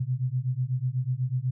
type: beating tone pair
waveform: sine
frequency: 123.47 / 131.57 Hz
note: B2 / C3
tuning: 0 / +10 cents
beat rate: 8.1 Hz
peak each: -28 dBFS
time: 0-1.51 s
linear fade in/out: 10 ms
effects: none